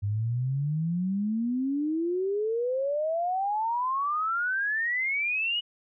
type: exponential sweep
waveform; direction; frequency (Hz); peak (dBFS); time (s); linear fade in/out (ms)
sine; up; 99 to 2952; -25; 0.02-5.61; 20
effects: none